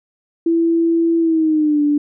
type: tone with pitch glide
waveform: sine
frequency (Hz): 332.8 to 293.1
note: E4 to D4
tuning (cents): +17 to -3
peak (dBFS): -12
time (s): 0.46-1.98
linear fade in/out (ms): 5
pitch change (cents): -220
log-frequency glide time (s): 1.19-1.82
effects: none